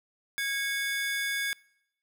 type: tone cluster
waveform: square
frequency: 1643 / 2209 / 3484 Hz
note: G#6 / C#7 / A7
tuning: -19 / -7 / -18 cents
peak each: -32 / -34 / -37 dBFS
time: 0.38-1.53 s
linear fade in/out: 0 ms
effects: noise-tail reverb RT60 0.8 s tail -25 dB re dry